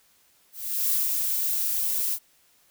violet noise with ADSR envelope, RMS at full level -23 dBFS, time 0.52-2.19 s, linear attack 400 ms, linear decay 160 ms, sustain -3 dB, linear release 62 ms, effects white hiss -62 dBFS RMS until 2.7 s

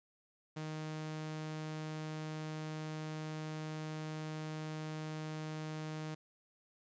sawtooth tone, 155.56 Hz, D#3, in tune, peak -36 dBFS, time 0.56-6.15 s, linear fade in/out 10 ms, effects resampled to 16000 Hz + 12-bit

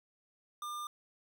square tone, 1200 Hz, D6, 37 cents sharp, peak -39 dBFS, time 0.62-0.87 s, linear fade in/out 2 ms, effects none

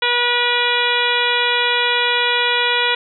harmonic tone, 483.9 Hz, B4, 35 cents flat, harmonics 1 / 2 / 3 / 4 / 5 / 6 / 7 / 8, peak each -24 / -22 / -22 / -23 / -22 / -25 / -21 / -26 dBFS, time 0.02-2.95 s, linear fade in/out 5 ms, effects none

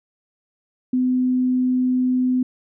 sine tone, 253.5 Hz, B3, 45 cents sharp, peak -16 dBFS, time 0.93-2.43 s, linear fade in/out 5 ms, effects none

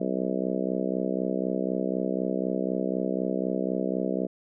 harmonic tone, 64 Hz, C2, 38 cents flat, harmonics 3 / 4 / 5 / 6 / 7 / 8 / 9 / 10, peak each -31 / -32 / -33 / -34 / -34 / -35 / -36 / -36 dBFS, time 0-4.27 s, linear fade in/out 10 ms, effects none

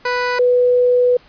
15% pulse / sine tone pair in turn, 493.9 / 493.9 Hz, B4 / B4, 0 / 0 cents, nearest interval unison, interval 0 cents, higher neither, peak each -10 dBFS, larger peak neither, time 0.05-0.39 / 0.39-1.17 s, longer second, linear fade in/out 5 ms, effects pink hiss -48 dBFS RMS until 1.28 s + resampled to 11025 Hz

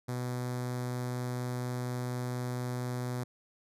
sawtooth tone with notch filter, 124.2 Hz, B2, 10 cents sharp, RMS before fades -35 dBFS, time 0.08-3.24 s, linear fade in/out 10 ms, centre 2800 Hz, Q 1.3, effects resampled to 32000 Hz

